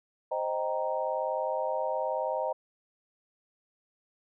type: chord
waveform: sine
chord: C minor seventh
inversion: none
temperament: equal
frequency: 523.3 / 622.3 / 784 / 932.3 Hz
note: C5 / Eb5 / G5 / Bb5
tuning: 0 / 0 / 0 / 0 cents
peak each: -33 / -32 / -36 / -34 dBFS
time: 0.31-2.53 s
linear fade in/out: 10 ms
effects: none